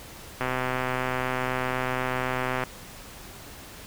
click train, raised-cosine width 0.5 ms, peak -12 dBFS, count 286, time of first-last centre 0.41-2.637 s, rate 128 Hz, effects pink hiss -44 dBFS RMS until 3.86 s

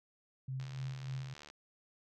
sine tone with tremolo, 131.6 Hz, C3, 10 cents sharp, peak -36 dBFS, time 0.48-1.34 s, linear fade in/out 5 ms, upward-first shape sine, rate 3.4 Hz, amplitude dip 55%
click train, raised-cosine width 0.2 ms, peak -34 dBFS, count 68, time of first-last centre 0.6-1.501 s, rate 74.4 Hz
effects none

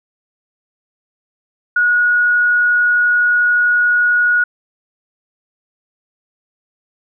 sine tone with frequency modulation, 1453 Hz, F#6, 32 cents flat, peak -10 dBFS, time 1.76-4.44 s, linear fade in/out 5 ms, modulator 31.4 Hz, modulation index 0.24, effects none

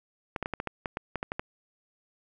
clicks, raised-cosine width 0.5 ms, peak -16 dBFS, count 12, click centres 0.362 / 0.427 / 0.459 / 0.537 / 0.601 / 0.673 / 0.858 / 0.971 / 1.157 / 1.229 / 1.319 / 1.395 s, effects none

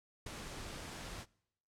pink noise with ADSR envelope, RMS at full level -43 dBFS, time 0.26-1.26 s, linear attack 6 ms, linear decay 13 ms, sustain -3 dB, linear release 52 ms, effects noise-tail reverb RT60 0.8 s tail -25 dB re dry + low-pass 9000 Hz 12 dB/octave

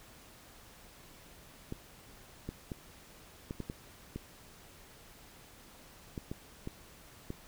clicks, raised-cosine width 3 ms, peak -25 dBFS, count 11, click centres 1.724 / 2.49 / 2.718 / 3.509 / 3.603 / 3.699 / 4.16 / 6.178 / 6.315 / 6.674 / 7.304 s, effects pink hiss -56 dBFS RMS until 7.47 s

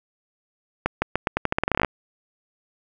accelerating click train, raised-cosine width 0.5 ms, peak -5 dBFS, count 17, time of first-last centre 0.86-1.847 s, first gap 160 ms, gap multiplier 0.85, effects none

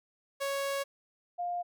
sawtooth / sine tone pair in turn, 554.4 / 704.4 Hz, C#5 / F5, 0 / +15 cents, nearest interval major third, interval 415 cents, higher second, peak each -27 / -31 dBFS, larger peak first, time 0.4-0.84 / 1.38-1.63 s, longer first, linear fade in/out 20 ms, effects none

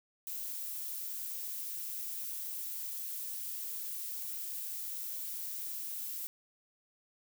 violet noise, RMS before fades -40 dBFS, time 0.27-6.27 s, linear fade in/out 0 ms, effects none

